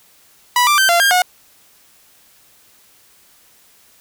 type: tone with pitch steps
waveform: sawtooth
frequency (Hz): 981 / 1180 / 1552 / 689 / 1608 / 726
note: B5 / D6 / G6 / F5 / G6 / F#5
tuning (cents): -12 / +8 / -18 / -24 / +44 / -33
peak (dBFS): -7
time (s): 0.56-1.22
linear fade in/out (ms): 2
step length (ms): 110
effects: white hiss -51 dBFS RMS until 4 s